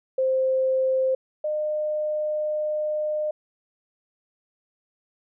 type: tone pair in turn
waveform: sine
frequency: 523.3 / 608 Hz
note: C5 / D#5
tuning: 0 / -40 cents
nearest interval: minor third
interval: 260 cents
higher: second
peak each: -19 / -23 dBFS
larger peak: first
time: 0.18-1.15 / 1.44-3.31 s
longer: second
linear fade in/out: 5 ms
effects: none